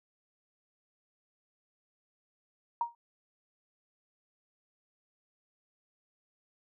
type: tone with exponential decay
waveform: sine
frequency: 940 Hz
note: A#5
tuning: 14 cents sharp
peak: -24 dBFS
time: 2.81-2.95 s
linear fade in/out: 2 ms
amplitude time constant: 29 ms
effects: none